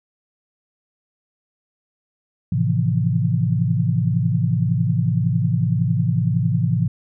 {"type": "chord", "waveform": "sine", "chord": "F major seventh", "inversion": "first", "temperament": "just", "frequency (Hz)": [109.13, 130.96, 163.7, 174.61], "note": ["A2", "C3", "E3", "F3"], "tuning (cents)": [-14, 2, -12, 0], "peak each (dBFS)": [-21, -21, -21, -25], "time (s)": [2.52, 6.88], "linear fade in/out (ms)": 5, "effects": []}